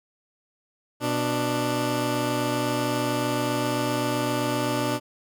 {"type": "tone pair together", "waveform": "15% pulse", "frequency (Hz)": [123.47, 294.9], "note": ["B2", "D4"], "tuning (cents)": [0, 7], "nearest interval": "octave + minor third", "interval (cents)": 1507, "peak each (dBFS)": [-21, -19], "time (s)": [1, 5], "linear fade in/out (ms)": 50, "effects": []}